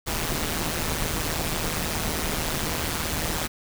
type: noise with amplitude modulation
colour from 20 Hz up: pink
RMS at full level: -24 dBFS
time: 0.06-3.48 s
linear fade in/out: 20 ms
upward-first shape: sine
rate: 158 Hz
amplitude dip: 75%
effects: none